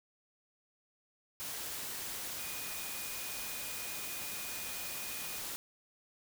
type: tone in noise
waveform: sine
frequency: 2466 Hz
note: D#7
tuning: 16 cents flat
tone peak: -49 dBFS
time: 2.39-5.39 s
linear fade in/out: 0 ms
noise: white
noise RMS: -41 dBFS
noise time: 1.4-5.56 s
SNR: -11 dB
effects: none